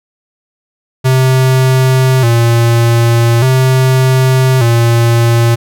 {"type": "tone with vibrato", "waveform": "square", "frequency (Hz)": 123.47, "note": "B2", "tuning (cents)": 0, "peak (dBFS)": -7, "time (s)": [1.04, 5.56], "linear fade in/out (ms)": 20, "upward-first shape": "square", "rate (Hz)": 0.42, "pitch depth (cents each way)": 94, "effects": []}